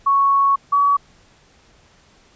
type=tone pair in turn; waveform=sine; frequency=1108.7 / 1134.6 Hz; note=C#6 / C#6; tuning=0 / +40 cents; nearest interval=unison; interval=40 cents; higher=second; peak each=-12 dBFS; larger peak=neither; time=0.06-0.56 / 0.72-0.97 s; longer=first; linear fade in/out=10 ms; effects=pink hiss -53 dBFS RMS until 2.35 s + resampled to 16000 Hz